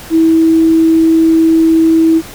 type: tone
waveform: sine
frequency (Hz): 324.6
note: E4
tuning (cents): -27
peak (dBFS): -5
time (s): 0.1-2.22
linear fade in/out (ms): 50
effects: pink hiss -31 dBFS RMS until 2.34 s